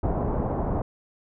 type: low-pass noise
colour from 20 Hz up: pink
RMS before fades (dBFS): -26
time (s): 0.03-0.82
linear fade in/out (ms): 5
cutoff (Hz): 910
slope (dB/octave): 24
effects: none